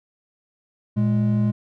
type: tone pair together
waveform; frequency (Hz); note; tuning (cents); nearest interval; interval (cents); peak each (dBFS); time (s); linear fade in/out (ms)
triangle; 116.1 / 208.6; A#2 / G#3; -7 / +8; minor seventh; 1015; -18; 0.96-1.52; 20
effects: none